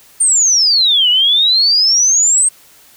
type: exponential two-way sweep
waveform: sine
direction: down then up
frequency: 9000 to 2879 to 8490 Hz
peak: -8 dBFS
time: 0.2-2.49 s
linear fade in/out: 10 ms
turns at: 1.09 s
effects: white hiss -45 dBFS RMS until 2.96 s